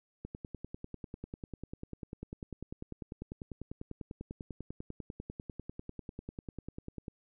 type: click train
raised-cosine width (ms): 3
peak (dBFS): -28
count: 70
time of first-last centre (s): 0.25-7.082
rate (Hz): 10.1
effects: none